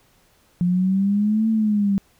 sine exponential two-way sweep, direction up then down, 174.61 to 223.8 to 195.3 Hz, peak -16 dBFS, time 0.61-1.98 s, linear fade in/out 0 ms, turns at 1.49 s, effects pink hiss -59 dBFS RMS until 2.19 s

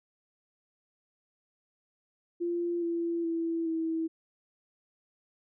sine tone with pitch steps, 345.1 / 338.2 / 331.4 / 324.8 Hz, F4 / E4 / E4 / E4, -21 / +44 / +9 / -26 cents, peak -28 dBFS, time 2.4-4.08 s, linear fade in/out 20 ms, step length 420 ms, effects none

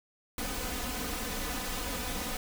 pink noise with comb filter, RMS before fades -35 dBFS, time 0.38-2.37 s, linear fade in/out 2 ms, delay 4 ms, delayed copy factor +0.8, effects none

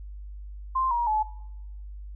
sine tone with pitch steps, 1046.5 / 948.6 / 859.9 Hz, C6 / A#5 / A5, 0 / +30 / -40 cents, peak -22 dBFS, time 0.75-1.23 s, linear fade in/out 10 ms, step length 160 ms, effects noise-tail reverb RT60 0.9 s tail -21 dB re dry + added 50 Hz sine -37 dBFS peak until 2.15 s

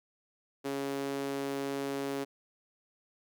sawtooth tone with high-pass filter, 138.59 Hz, C#3, in tune, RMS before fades -35 dBFS, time 0.64-2.25 s, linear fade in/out 20 ms, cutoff 340 Hz, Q 2.9, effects none

